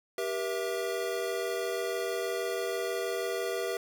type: chord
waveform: square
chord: E diminished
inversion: first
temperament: equal with one note detuned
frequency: 392 / 478.2 / 659.3 Hz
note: G4 / Bb4 / E5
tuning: 0 / +44 / 0 cents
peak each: -35 / -35 / -37 dBFS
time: 0.18-3.77 s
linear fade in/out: 2 ms
effects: none